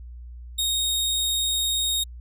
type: tone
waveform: sawtooth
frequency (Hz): 3729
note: A#7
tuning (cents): 0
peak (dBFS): -19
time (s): 0.58-2.04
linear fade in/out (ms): 10
effects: added 60 Hz sine -37 dBFS peak until 2.2 s